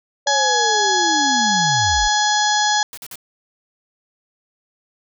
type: linear sweep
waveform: sine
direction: down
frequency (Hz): 575 to 32.7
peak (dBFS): -23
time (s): 0.26-2.08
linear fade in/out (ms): 10
type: harmonic tone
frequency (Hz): 840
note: G#5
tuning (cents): +19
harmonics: 1 / 2 / 4 / 5 / 6 / 7 / 8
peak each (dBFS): -18 / -21 / -24 / -25 / -26 / -26 / -27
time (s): 0.27-2.83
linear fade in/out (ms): 2
type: noise bursts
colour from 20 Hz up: white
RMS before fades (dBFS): -34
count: 3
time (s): 2.93-3.156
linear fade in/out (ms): 0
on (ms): 44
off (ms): 47
effects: none